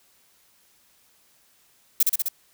violet noise with echo, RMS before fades -17 dBFS, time 2-2.03 s, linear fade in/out 5 ms, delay 64 ms, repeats 4, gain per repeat -2 dB, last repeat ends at 2.286 s, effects white hiss -61 dBFS RMS until 2.53 s

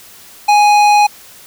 sine tone with tanh clipping, 830.6 Hz, G#5, in tune, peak -8 dBFS, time 0.48-1.07 s, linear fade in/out 10 ms, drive 16 dB, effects white hiss -39 dBFS RMS until 1.46 s

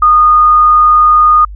sine tone, 1228 Hz, D#6, 23 cents flat, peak -3 dBFS, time 0.02-1.45 s, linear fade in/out 5 ms, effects added 50 Hz sine -24 dBFS peak until 1.55 s

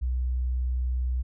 sine tone, 62.5 Hz, B1, 21 cents sharp, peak -24 dBFS, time 0.01-1.23 s, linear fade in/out 20 ms, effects none

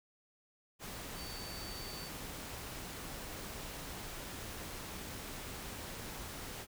sine tone in noise, 4555 Hz, C#8, 46 cents sharp, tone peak -48 dBFS, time 1.15-2.11 s, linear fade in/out 50 ms, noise pink, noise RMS -45 dBFS, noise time 0.79-6.67 s, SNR -6 dB, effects none

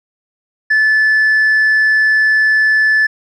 triangle tone with tanh clipping, 1740 Hz, A6, 20 cents flat, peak -9 dBFS, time 0.7-3.07 s, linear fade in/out 10 ms, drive 6 dB, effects none

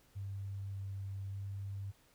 sine tone with pitch steps, 98.5 / 97.8 / 98.8 Hz, G2 / G2 / G2, +9 / -4 / +14 cents, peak -39 dBFS, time 0.15-1.92 s, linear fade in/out 20 ms, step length 590 ms, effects pink hiss -68 dBFS RMS until 2.14 s

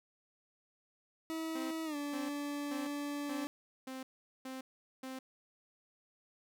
40% pulse tone with pitch glide, 322.4 to 288.9 Hz, E4 to D4, -38 to -28 cents, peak -36 dBFS, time 1.3-3.47 s, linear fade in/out 0 ms, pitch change -190 cents, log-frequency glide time 1.85-1.96 s
sawtooth tone bursts, 261.6 Hz, C4, in tune, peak -38 dBFS, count 7, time 1.55-5.19 s, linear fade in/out 5 ms, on 160 ms, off 420 ms
effects none

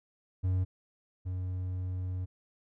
triangle tone pair in turn, 92.5 / 91.81 Hz, F#2 / F#2, 0 / -13 cents, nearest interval unison, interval 13 cents, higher first, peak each -24 / -30 dBFS, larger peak first, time 0.43-0.65 / 1.25-2.26 s, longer second, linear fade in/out 20 ms, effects none

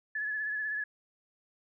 sine tone with vibrato, 1713 Hz, A6, 47 cents flat, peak -31 dBFS, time 0.15-0.84 s, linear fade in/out 5 ms, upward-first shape sine, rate 16 Hz, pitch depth 36 cents each way, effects none

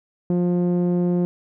sawtooth tone with low-pass filter, 176.7 Hz, F3, 21 cents sharp, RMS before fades -20 dBFS, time 0.3-1.25 s, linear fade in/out 0 ms, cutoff 400 Hz, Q 1.1, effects none

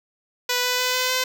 5% pulse tone with pitch steps, 493.9 / 498.2 / 502.5 / 506.9 / 511.3 Hz, B4 / B4 / B4 / B4 / C5, 0 / +15 / +30 / +45 / -40 cents, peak -9 dBFS, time 0.49-1.24 s, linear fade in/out 5 ms, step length 150 ms, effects none

